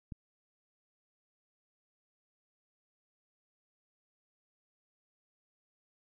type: click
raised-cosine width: 5 ms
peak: -29 dBFS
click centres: 0.122 s
effects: none